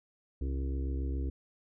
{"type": "harmonic tone", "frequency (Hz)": 67.3, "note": "C2", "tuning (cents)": 49, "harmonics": [1, 2, 4, 5, 6, 7], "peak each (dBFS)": [-31, -44, -42, -45, -49, -52], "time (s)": [0.41, 1.3], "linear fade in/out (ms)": 5, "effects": []}